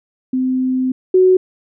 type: tone pair in turn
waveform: sine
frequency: 257.6 / 371 Hz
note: C4 / F#4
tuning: -27 / +5 cents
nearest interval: tritone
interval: 632 cents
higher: second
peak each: -14 / -7 dBFS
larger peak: second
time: 0.33-0.92 / 1.14-1.37 s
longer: first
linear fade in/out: 5 ms
effects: none